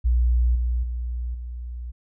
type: tone with level steps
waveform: sine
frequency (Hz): 60.2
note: B1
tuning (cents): -44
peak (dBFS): -16 / -20 / -25 / -30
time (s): 0.04-1.92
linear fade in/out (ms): 20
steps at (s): 0.55 / 0.83 / 1.34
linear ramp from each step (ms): 5
effects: none